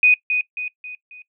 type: tone with echo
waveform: sine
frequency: 2489 Hz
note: D#7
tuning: in tune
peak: -10 dBFS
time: 0.03-0.14 s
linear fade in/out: 2 ms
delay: 270 ms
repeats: 4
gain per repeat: -7 dB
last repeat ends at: 1.22 s
effects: noise-tail reverb RT60 0.1 s tail -20 dB re dry